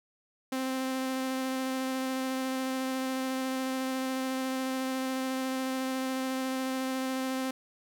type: tone with vibrato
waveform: sawtooth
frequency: 261.6 Hz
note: C4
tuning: in tune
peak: -26 dBFS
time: 0.52-7.51 s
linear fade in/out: 5 ms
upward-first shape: square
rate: 14 Hz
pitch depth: 8 cents each way
effects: none